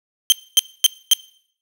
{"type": "tone bursts", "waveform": "sawtooth", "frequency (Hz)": 3136, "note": "G7", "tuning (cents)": 0, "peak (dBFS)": -5, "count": 4, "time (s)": [0.3, 1.134], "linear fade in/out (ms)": 0, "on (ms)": 21, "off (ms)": 250, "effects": ["noise-tail reverb RT60 0.6 s tail -22 dB re dry"]}